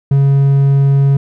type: tone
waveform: triangle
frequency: 138.59 Hz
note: C#3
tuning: in tune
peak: -5 dBFS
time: 0.11-1.17 s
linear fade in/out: 5 ms
effects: none